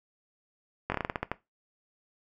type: slowing click train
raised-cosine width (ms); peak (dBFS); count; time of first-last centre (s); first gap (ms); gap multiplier
0.5; -14; 10; 0.9-1.316; 20; 1.2
effects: noise-tail reverb RT60 0.2 s tail -17 dB re dry